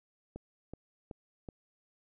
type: click train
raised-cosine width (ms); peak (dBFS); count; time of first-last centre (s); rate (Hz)
2; -29; 4; 0.36-1.488; 2.66
effects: none